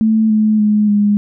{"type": "tone with pitch steps", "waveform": "sine", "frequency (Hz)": [220, 215.2, 210.6, 206], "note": ["A3", "A3", "G#3", "G#3"], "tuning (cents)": [0, -38, 24, -14], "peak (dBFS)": -9, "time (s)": [0.01, 1.17], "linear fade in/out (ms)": 0, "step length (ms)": 290, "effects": []}